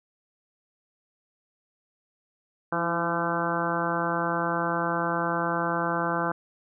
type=harmonic tone with a mistuned harmonic; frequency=170 Hz; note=F3; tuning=46 cents flat; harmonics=1 / 2 / 3 / 4 / 5 / 6 / 7 / 8 / 9; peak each=-33 / -33 / -33 / -33 / -33 / -33 / -33 / -33 / -33 dBFS; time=2.72-6.32 s; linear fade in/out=5 ms; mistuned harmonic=2; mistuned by=-36 cents; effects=none